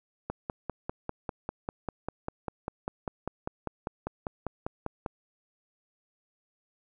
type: click train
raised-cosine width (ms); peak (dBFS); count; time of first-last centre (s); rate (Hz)
1; -18; 25; 0.3-5.062; 5.04
effects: none